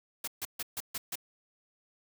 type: noise bursts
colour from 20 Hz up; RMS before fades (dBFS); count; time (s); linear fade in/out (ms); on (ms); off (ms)
white; -36; 6; 0.24-1.156; 5; 36; 140
effects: none